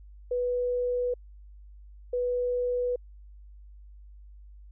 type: tone pair in turn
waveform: sine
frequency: 492.6 / 492.6 Hz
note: B4 / B4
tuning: -5 / -5 cents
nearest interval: unison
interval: 0 cents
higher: neither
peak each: -25 dBFS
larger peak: neither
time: 0.31-1.14 / 2.13-2.96 s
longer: neither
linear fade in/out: 5 ms
effects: added 50 Hz sine -46 dBFS peak until 4.71 s